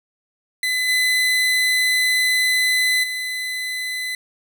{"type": "tone with level steps", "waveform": "30% pulse", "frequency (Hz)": 2013, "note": "B6", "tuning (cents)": 33, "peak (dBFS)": [-16, -13, -21], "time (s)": [0.63, 4.15], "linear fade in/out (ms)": 2, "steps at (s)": [0.88, 3.03], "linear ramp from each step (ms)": 10, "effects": []}